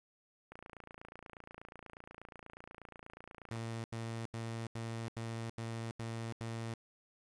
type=click train; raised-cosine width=0.5 ms; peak=-34 dBFS; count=87; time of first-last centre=0.52-3.559 s; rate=28.3 Hz
type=tone bursts; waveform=sawtooth; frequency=114.2 Hz; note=A#2; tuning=35 cents flat; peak=-35 dBFS; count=8; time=3.51-6.738 s; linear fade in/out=0 ms; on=330 ms; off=84 ms
effects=resampled to 22050 Hz + 10-bit